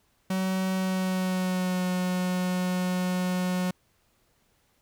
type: tone with pitch glide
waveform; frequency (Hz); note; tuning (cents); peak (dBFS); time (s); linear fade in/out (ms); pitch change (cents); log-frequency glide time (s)
45% pulse; 188.2 to 182.1; F#3 to F#3; +30 to -27; -25; 0.3-3.71; 5; -57; 0.74-1.87
effects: pink hiss -68 dBFS RMS until 4.81 s